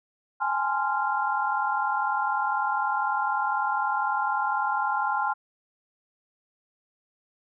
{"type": "tone cluster", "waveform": "sine", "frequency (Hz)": [816, 856, 1040, 1389], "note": ["G#5", "A5", "C6", "F6"], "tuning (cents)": [-31, -48, -11, -10], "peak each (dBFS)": -29, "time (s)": [0.4, 5.34], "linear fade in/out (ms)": 20, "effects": []}